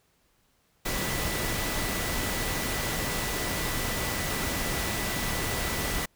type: tone in noise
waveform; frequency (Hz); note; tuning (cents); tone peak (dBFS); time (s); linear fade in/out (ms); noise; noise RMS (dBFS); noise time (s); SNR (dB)
sine; 1975.5; B6; 0; -38; 0.85-6.06; 10; pink; -30; 0.85-6.06; -11
effects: pink hiss -68 dBFS RMS until 6.15 s